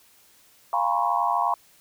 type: tone cluster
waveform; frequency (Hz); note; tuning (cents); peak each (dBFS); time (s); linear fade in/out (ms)
sine; 699 / 815 / 938 / 1010 / 1098; F5 / G#5 / A#5 / B5 / C#6; +1 / -33 / +11 / +39 / -17; -27; 0.73-1.54; 2
effects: white hiss -57 dBFS RMS until 1.8 s